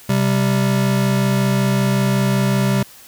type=tone pair together; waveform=square; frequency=130.81 / 196.17 Hz; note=C3 / G3; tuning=0 / +2 cents; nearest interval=perfect fifth; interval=702 cents; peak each=-18 dBFS; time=0.09-2.83 s; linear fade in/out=5 ms; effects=white hiss -43 dBFS RMS until 3.07 s